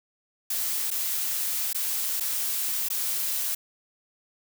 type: noise with dropouts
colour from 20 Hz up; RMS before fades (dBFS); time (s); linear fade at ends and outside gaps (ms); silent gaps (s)
blue; -28; 0.5-3.55; 5; 0.905-0.912 / 1.731-1.746 / 2.2-2.206 / 2.887-2.901
effects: none